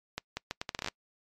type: accelerating click train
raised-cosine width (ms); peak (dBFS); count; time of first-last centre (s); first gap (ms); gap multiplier
0.2; -16; 12; 0.18-0.884; 190; 0.74
effects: noise-tail reverb RT60 0.1 s tail -25 dB re dry + MP3 96 kbps